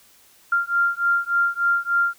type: beating tone pair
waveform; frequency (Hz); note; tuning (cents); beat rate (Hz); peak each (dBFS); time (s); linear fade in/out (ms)
sine; 1390 / 1393.4; F6 / F6; -9 / -4; 3.4; -21; 0.52-2.14; 5
effects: white hiss -54 dBFS RMS until 2.18 s